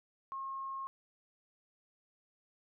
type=tone; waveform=sine; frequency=1078 Hz; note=C#6; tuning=49 cents flat; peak=-38 dBFS; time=0.32-0.87 s; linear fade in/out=0 ms; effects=none